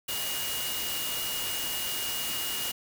sine tone in noise, 2870 Hz, F7, 47 cents sharp, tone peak -35 dBFS, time 0.08-2.72 s, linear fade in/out 10 ms, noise white, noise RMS -33 dBFS, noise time 0.08-2.72 s, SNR -5 dB, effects none

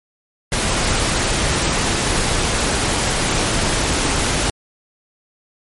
pink noise, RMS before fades -18 dBFS, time 0.52-4.5 s, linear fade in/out 2 ms, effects MP3 48 kbps

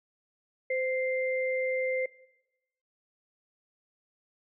sine tone pair together, 515.9 / 2093 Hz, C5 / C7, -24 / 0 cents, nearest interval 2 octaves, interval 2424 cents, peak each -28 / -32 dBFS, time 0.7-2.06 s, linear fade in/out 5 ms, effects noise-tail reverb RT60 1.0 s tail -21 dB re dry

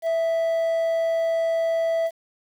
triangle tone with quantisation, 659.3 Hz, E5, in tune, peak -18 dBFS, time 0.02-2.11 s, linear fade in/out 50 ms, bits 8, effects none

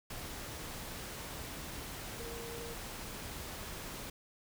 sine tone in noise, 466.2 Hz, A#4, in tune, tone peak -45 dBFS, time 2.19-2.74 s, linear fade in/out 5 ms, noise pink, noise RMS -44 dBFS, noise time 0.1-4.1 s, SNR -4 dB, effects none

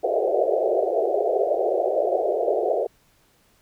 white band-pass noise, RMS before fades -22 dBFS, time 0.03-2.87 s, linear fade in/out 10 ms, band 360 to 720 Hz, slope 96 dB/octave, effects pink hiss -61 dBFS RMS until 3.61 s

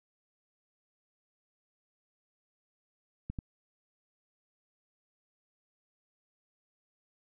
clicks, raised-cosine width 5 ms, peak -24 dBFS, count 2, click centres 3.3 / 3.388 s, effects none

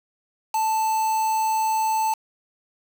triangle tone with quantisation, 880 Hz, A5, in tune, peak -18 dBFS, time 0.54-2.14 s, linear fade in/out 5 ms, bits 5, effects none

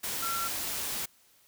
sine tone in noise, 1357 Hz, E6, 50 cents sharp, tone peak -32 dBFS, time 0.22-0.48 s, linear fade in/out 10 ms, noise white, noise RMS -34 dBFS, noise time 0.03-1.06 s, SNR -1 dB, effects white hiss -63 dBFS RMS until 1.47 s

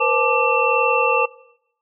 sine tone cluster, 477.3 / 519 / 869 / 1178 / 2695 Hz, A#4 / C5 / A5 / D6 / E7, +41 / -14 / -22 / +5 / +38 cents, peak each -22 / -22 / -22 / -21 / -21 dBFS, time 0-1.26 s, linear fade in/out 10 ms, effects noise-tail reverb RT60 0.8 s tail -21 dB re dry

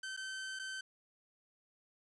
sawtooth tone with dropouts, 1541 Hz, G6, 30 cents flat, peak -37 dBFS, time 0.03-0.81 s, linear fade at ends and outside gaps 5 ms, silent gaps 0.166-0.173 / 0.591-0.595 s, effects resampled to 22050 Hz + 11-bit

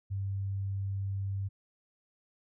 sine tone, 98 Hz, G2, in tune, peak -31 dBFS, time 0.1-1.49 s, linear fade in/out 20 ms, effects none

